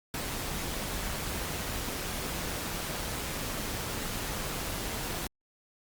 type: noise with amplitude modulation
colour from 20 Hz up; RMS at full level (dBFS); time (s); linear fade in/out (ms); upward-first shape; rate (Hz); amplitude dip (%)
pink; -33; 0.14-5.27; 2; sine; 192; 40
effects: Opus 48 kbps